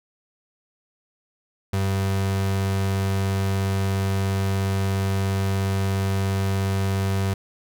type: tone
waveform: 35% pulse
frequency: 97 Hz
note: G2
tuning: 18 cents flat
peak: -19 dBFS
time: 1.73-7.34 s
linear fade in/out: 5 ms
effects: none